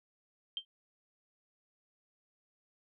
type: tone with exponential decay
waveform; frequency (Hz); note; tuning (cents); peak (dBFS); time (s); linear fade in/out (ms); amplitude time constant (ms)
sine; 3147; G7; +6; -30; 0.57-0.65; 1; 16
effects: none